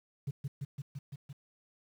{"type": "tone with echo", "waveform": "sine", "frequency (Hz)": 138.59, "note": "C#3", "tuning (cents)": 0, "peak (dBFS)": -29, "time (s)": [0.27, 0.31], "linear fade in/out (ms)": 10, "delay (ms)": 170, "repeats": 6, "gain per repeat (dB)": -2, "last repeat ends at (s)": 1.33, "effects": ["tanh soft clip ceiling -31 dBFS", "10-bit"]}